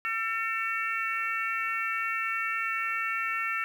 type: harmonic tone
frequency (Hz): 449.7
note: A4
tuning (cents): +38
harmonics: 3 / 4 / 5 / 6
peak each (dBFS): -32 / -33 / -34 / -35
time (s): 0.05-3.64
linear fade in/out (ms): 0
effects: 9-bit

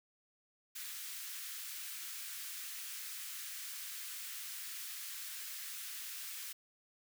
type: high-pass noise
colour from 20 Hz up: white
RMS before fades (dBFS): -45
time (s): 0.75-6.53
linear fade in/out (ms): 10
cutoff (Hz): 1400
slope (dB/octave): 24
effects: none

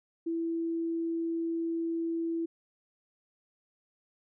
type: tone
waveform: sine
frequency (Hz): 331.6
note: E4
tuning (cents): +10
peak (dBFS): -29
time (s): 0.26-2.46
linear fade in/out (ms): 10
effects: none

